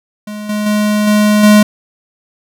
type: tone with level steps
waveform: square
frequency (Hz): 210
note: G#3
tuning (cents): +19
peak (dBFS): -23 / -15 / -11 / -8 / -4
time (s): 0.27-1.63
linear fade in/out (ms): 5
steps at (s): 0.49 / 0.66 / 1.07 / 1.43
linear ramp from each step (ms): 5
effects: none